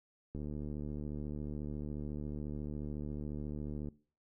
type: click train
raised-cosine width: 3 ms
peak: -29 dBFS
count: 263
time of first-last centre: 0.35-3.886 s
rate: 74.1 Hz
effects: noise-tail reverb RT60 0.4 s tail -20 dB re dry